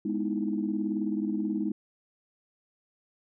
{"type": "chord", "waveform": "sine", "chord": "E major seventh", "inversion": "first", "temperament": "equal", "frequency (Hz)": [207.7, 246.9, 311.1, 329.6], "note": ["G#3", "B3", "D#4", "E4"], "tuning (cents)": [0, 0, 0, 0], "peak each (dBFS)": [-30, -35, -31, -35], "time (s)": [0.05, 1.72], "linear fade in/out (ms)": 5, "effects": ["tanh soft clip ceiling -16 dBFS"]}